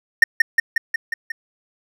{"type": "tone with echo", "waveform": "triangle", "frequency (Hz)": 1834, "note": "A#6", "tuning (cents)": -29, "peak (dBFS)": -3, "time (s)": [0.22, 0.24], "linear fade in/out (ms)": 5, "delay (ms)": 180, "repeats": 6, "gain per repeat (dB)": -3, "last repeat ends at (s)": 1.32, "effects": []}